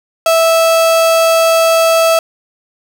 35% pulse tone, 656 Hz, E5, 9 cents flat, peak -6 dBFS, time 0.26-2.19 s, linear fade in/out 2 ms, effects none

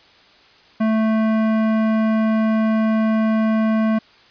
sine tone with hard clipping, 220 Hz, A3, in tune, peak -17 dBFS, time 0.8-3.99 s, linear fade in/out 10 ms, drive 15 dB, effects white hiss -50 dBFS RMS until 4.3 s + resampled to 11025 Hz

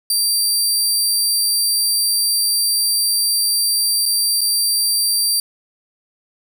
20% pulse tone with dropouts, 4699 Hz, D8, in tune, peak -9 dBFS, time 0.1-5.4 s, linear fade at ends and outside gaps 2 ms, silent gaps 4.056-4.06 / 4.409-4.414 s, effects none

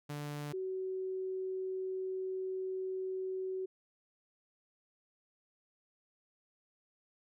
sawtooth / sine tone pair in turn, 146.83 / 376.2 Hz, D3 / F#4, 0 / +29 cents, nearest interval octave + major third, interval 1629 cents, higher second, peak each -35 / -35 dBFS, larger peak neither, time 0.09-0.53 / 0.53-3.66 s, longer second, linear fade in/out 10 ms, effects none

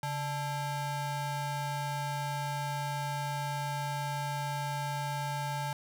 square ring-modulated tone, 368.1 Hz, F#4, 9 cents flat, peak -30 dBFS, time 0.03-5.73 s, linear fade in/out 2 ms, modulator 509 Hz, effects none

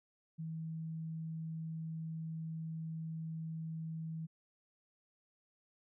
sine tone, 161.1 Hz, E3, 39 cents flat, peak -39 dBFS, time 0.38-4.27 s, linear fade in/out 20 ms, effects none

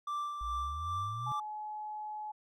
triangle tone with tremolo, 1174.7 Hz, D6, in tune, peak -31 dBFS, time 0.07-1.4 s, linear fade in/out 5 ms, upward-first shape sine, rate 2.5 Hz, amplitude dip 45%
sine exponential sweep, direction up, 55 to 130.81 Hz, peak -39 dBFS, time 0.41-1.32 s, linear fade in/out 0 ms
sine tone, 850 Hz, G#5, 40 cents sharp, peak -38 dBFS, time 1.26-2.32 s, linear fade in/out 10 ms
effects none

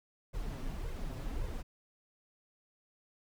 brown noise with flanger, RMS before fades -38 dBFS, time 0.33-1.63 s, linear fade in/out 20 ms, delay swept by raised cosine 1.9 to 7.8 ms, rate 1.8 Hz, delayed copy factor +0.85, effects none

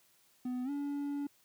triangle tone with pitch glide, 250 to 285.5 Hz, B3 to D4, +21 to -49 cents, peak -32 dBFS, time 0.45-1.27 s, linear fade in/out 5 ms, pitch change +230 cents, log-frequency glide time 0.64-0.7 s, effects white hiss -68 dBFS RMS until 1.44 s + high-pass 60 Hz 12 dB/octave

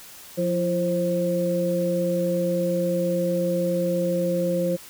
sine tone cluster, 176.4 / 339.8 / 529 Hz, F3 / F4 / C5, +18 / -47 / +19 cents, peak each -25 / -29 / -23 dBFS, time 0.37-4.77 s, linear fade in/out 20 ms, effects white hiss -44 dBFS RMS until 4.89 s

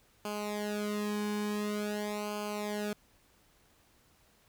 sawtooth tone with flanger, 208.5 Hz, G#3, 7 cents sharp, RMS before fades -35 dBFS, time 0.25-2.93 s, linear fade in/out 2 ms, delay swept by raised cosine 0.53 to 1.52 ms, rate 0.47 Hz, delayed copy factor -0.9, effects pink hiss -66 dBFS RMS until 4.48 s

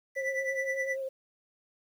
triangle tone with tremolo, 1975.5 Hz, B6, in tune, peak -26 dBFS, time 0.15-0.97 s, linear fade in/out 50 ms, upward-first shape triangle, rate 9.5 Hz, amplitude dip 90%
sine tone with vibrato, 534 Hz, C5, 35 cents sharp, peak -32 dBFS, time 0.16-1.09 s, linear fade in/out 10 ms, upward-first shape triangle, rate 8.7 Hz, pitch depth 28 cents each way
effects 10-bit

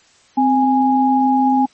sine tone pair together, 260.5 / 827 Hz, C4 / G#5, -7 / -8 cents, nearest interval octave + minor sixth, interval 1999 cents, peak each -14 dBFS, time 0.37-1.66 s, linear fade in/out 10 ms, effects white hiss -52 dBFS RMS until 1.73 s + MP3 32 kbps

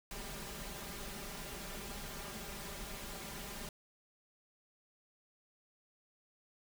pink noise with comb filter, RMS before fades -45 dBFS, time 0.11-3.69 s, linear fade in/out 2 ms, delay 5 ms, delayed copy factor +0.75, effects none

